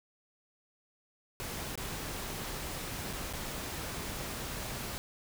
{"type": "noise with dropouts", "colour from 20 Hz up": "pink", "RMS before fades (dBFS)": -39, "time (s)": [1.4, 4.98], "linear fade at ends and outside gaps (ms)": 0, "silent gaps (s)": [[1.755, 1.776], [3.129, 3.133], [3.328, 3.335]], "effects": []}